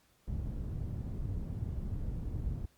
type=low-pass noise; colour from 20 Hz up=white; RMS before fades=-37 dBFS; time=0.27-2.66 s; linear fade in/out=10 ms; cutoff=100 Hz; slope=12 dB/octave; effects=pink hiss -69 dBFS RMS until 2.77 s + Opus 48 kbps